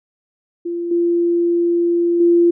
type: tone with level steps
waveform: sine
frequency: 343.7 Hz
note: F4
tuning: 28 cents flat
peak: -20 / -13 / -9 dBFS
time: 0.65-2.51 s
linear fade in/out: 10 ms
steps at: 0.91 / 2.2 s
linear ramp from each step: 5 ms
effects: none